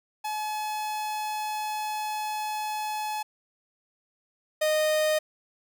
45% pulse tone pair in turn, 853 / 617.3 Hz, G#5 / D#5, +46 / -14 cents, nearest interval tritone, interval 560 cents, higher first, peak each -29 / -22 dBFS, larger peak second, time 0.24-3.23 / 4.61-5.19 s, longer first, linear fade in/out 10 ms, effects none

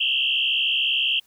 sine tone with frequency modulation, 2960 Hz, F#7, in tune, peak -19 dBFS, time 0-1.2 s, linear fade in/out 10 ms, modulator 67 Hz, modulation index 4.2, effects white hiss -61 dBFS RMS until 1.26 s

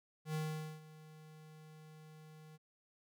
square tone with ADSR envelope, 155.56 Hz, D#3, in tune, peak -36 dBFS, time 0.25-2.58 s, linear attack 94 ms, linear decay 460 ms, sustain -19 dB, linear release 29 ms, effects none

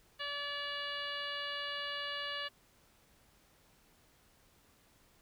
harmonic tone, 575 Hz, D5, 37 cents flat, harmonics 1 / 2 / 3 / 4 / 5 / 6 / 7 / 8, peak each -47 / -45 / -42 / -51 / -42 / -47 / -49 / -52 dBFS, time 0.19-2.49 s, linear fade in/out 20 ms, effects pink hiss -67 dBFS RMS until 5.21 s

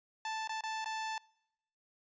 sawtooth tone with dropouts, 880 Hz, A5, in tune, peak -32 dBFS, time 0.25-1.18 s, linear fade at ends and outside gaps 2 ms, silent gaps 0.475-0.493 / 0.609-0.636 / 0.845-0.858 s, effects noise-tail reverb RT60 0.8 s tail -25 dB re dry + resampled to 16000 Hz

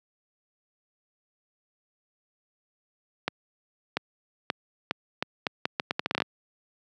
accelerating click train, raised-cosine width 0.3 ms, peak -9 dBFS, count 16, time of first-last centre 3.28-6.221 s, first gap 690 ms, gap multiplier 0.77, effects high-pass 150 Hz 12 dB/octave

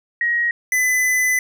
sine / square tone pair in turn, 1891 / 2009 Hz, A#6 / B6, +24 / +29 cents, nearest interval minor second, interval 105 cents, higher second, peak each -16 dBFS, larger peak neither, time 0.21-0.51 / 0.72-1.39 s, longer second, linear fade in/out 2 ms, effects none

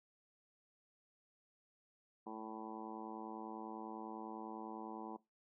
harmonic tone, 110 Hz, A2, in tune, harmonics 2 / 3 / 4 / 5 / 6 / 7 / 8 / 9 / 10, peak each -51 / -50 / -54 / -58 / -61 / -52 / -54 / -53 / -65 dBFS, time 2.26-5.17 s, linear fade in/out 10 ms, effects noise-tail reverb RT60 0.2 s tail -20 dB re dry

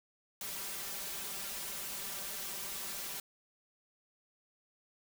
white noise with comb filter, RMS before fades -41 dBFS, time 0.41-3.2 s, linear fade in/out 2 ms, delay 5.1 ms, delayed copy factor +0.95, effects none

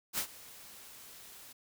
white noise with ADSR envelope, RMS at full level -32 dBFS, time 0.13-1.53 s, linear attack 53 ms, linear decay 80 ms, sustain -20 dB, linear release 10 ms, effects none

